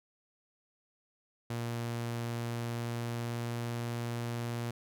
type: tone with pitch glide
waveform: sawtooth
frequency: 117.7 to 118.38 Hz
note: A#2 to A#2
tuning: +17 to +27 cents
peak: -30 dBFS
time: 1.5-4.71 s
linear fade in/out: 5 ms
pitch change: +10 cents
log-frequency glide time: 2.29-3.75 s
effects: none